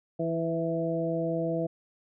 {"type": "harmonic tone with a mistuned harmonic", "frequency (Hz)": 164.81, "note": "E3", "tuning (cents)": 0, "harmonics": [1, 2, 3, 4], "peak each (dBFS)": [-32, -32, -32, -32], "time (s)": [0.19, 1.67], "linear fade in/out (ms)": 10, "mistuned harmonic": 3, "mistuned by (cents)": 15, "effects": []}